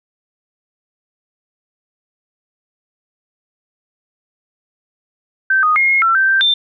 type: tone with pitch steps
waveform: sine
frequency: 1552 / 1241 / 2143 / 2155 / 1346 / 1558 / 1568 / 3575 Hz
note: G6 / D#6 / C7 / C#7 / E6 / G6 / G6 / A7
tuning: -18 / -5 / +41 / -49 / +36 / -11 / 0 / +27 cents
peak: -10 dBFS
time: 5.5-6.54 s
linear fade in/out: 5 ms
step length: 130 ms
effects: none